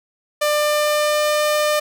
sawtooth tone with pitch glide, 596 to 601.2 Hz, D5 to D5, +25 to +40 cents, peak -12 dBFS, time 0.41-1.8 s, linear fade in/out 10 ms, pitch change +15 cents, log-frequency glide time 0.52-1.41 s, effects none

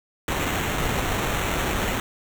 pink noise with sample-and-hold, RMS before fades -25 dBFS, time 0.28-2 s, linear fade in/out 2 ms, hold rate 4900 Hz, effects none

